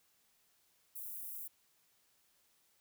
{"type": "high-pass noise", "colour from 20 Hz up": "white", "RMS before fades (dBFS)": -45, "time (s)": [0.95, 1.48], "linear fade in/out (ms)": 10, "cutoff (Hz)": 11000, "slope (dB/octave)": 24, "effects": ["white hiss -73 dBFS RMS until 2.8 s"]}